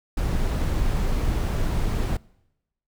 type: noise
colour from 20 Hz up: brown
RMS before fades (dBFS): -23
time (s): 0.17-2.17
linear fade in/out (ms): 5
effects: noise-tail reverb RT60 0.9 s tail -24 dB re dry